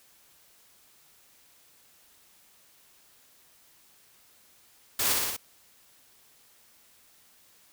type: noise with echo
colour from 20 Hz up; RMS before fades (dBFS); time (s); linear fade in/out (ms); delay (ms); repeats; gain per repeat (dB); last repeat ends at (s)
white; -27; 4.99-5.13; 5; 59; 4; -2; 5.366
effects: white hiss -60 dBFS RMS until 7.72 s

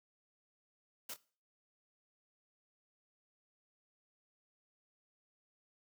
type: noise with echo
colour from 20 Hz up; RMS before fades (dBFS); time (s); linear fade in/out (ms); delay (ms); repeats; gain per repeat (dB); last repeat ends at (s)
white; -44; 1.09-1.14; 5; 25; 1; -12; 1.165
effects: noise-tail reverb RT60 0.4 s tail -20 dB re dry + high-pass 150 Hz 12 dB/octave

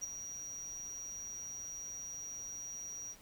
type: tone with ADSR envelope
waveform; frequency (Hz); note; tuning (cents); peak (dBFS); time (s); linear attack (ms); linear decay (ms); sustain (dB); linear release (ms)
triangle; 5760; F#8; -47; -33; 0.01-3.16; 29; 11; -8; 52
effects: pink hiss -60 dBFS RMS until 3.21 s

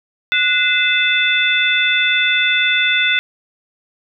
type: tone cluster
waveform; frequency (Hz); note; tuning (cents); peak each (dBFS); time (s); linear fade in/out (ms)
sine; 1474 / 2056 / 2614 / 3520; F#6 / C7 / E7 / A7; -7 / -31 / -15 / 0; -18; 0.32-3.19; 0
effects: none

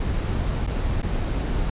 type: noise with dropouts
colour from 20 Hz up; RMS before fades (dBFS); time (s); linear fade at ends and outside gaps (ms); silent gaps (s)
brown; -24; 0-1.7; 5; 0.667-0.673 / 1.02-1.028
effects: resampled to 8000 Hz

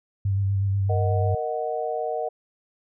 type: tone with vibrato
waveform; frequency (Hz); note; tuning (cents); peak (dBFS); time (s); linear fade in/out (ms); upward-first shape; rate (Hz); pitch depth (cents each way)
sine; 98.3; G2; +5; -20; 0.25-1.35; 5; square; 8.2; 21
type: chord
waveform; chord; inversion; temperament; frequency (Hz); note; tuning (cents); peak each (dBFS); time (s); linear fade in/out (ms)
sine; D# minor; second; equal; 466.2 / 622.3 / 740; A#4 / D#5 / F#5; 0 / 0 / 0; -29; 0.89-2.29; 10
effects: none

